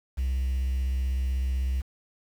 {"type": "tone with vibrato", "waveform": "triangle", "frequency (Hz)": 64.8, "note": "C2", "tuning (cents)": -16, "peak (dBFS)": -21, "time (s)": [0.17, 1.82], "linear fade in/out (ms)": 20, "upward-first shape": "sine", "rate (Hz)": 16, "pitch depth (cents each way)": 25, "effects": ["tanh soft clip ceiling -20 dBFS", "8-bit"]}